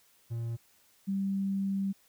triangle / sine tone pair in turn, 116.2 / 195.42 Hz, A#2 / G3, -5 / -5 cents, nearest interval major sixth, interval 900 cents, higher second, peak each -30 / -28 dBFS, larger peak second, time 0.3-0.57 / 1.07-1.93 s, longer second, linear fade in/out 20 ms, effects white hiss -65 dBFS RMS until 2.08 s

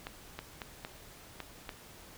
clicks, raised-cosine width 0.3 ms, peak -23 dBFS, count 6, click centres 0.069 / 0.39 / 0.618 / 0.849 / 1.403 / 1.692 s, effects pink hiss -53 dBFS RMS until 2.17 s

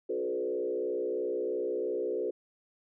sine tone with frequency modulation, 431.3 Hz, A4, 35 cents flat, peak -29 dBFS, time 0.09-2.31 s, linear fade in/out 10 ms, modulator 63 Hz, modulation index 1.4, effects none

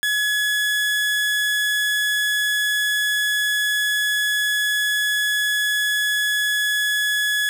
30% pulse tone, 1693 Hz, G#6, 33 cents sharp, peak -16 dBFS, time 0.03-7.49 s, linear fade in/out 0 ms, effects none

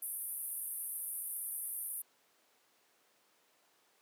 pink band-pass noise, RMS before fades -41 dBFS, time 0.02-2.02 s, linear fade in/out 5 ms, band 9300 to 14000 Hz, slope 96 dB/octave, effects pink hiss -70 dBFS RMS until 4.01 s + high-pass 400 Hz 12 dB/octave

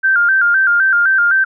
sine tone with vibrato, 1480 Hz, F#6, in tune, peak -9 dBFS, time 0.03-1.45 s, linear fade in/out 20 ms, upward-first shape square, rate 3.9 Hz, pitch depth 87 cents each way, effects none

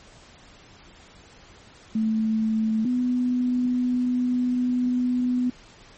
sine tone pair in turn, 220 / 248.7 Hz, A3 / B3, 0 / +12 cents, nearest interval major second, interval 212 cents, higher second, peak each -20 dBFS, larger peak neither, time 1.95-2.85 / 2.85-5.5 s, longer second, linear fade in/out 5 ms, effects pink hiss -50 dBFS RMS until 5.97 s + MP3 32 kbps

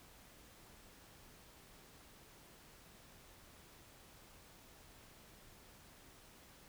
silence, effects pink hiss -61 dBFS RMS until 6.68 s

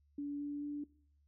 sine tone with pitch steps, 287.4 / 289.4 / 291.4 Hz, D4 / D4 / D4, -37 / -25 / -13 cents, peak -37 dBFS, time 0.18-0.84 s, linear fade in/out 5 ms, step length 220 ms, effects noise-tail reverb RT60 0.5 s tail -20 dB re dry + added 72 Hz sine -68 dBFS peak until 1.27 s

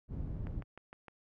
white low-pass noise, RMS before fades -39 dBFS, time 0.08-0.64 s, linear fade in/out 50 ms, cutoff 120 Hz, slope 12 dB/octave
click train, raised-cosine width 0.5 ms, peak -34 dBFS, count 5, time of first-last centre 0.47-1.083 s, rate 6.53 Hz
effects none

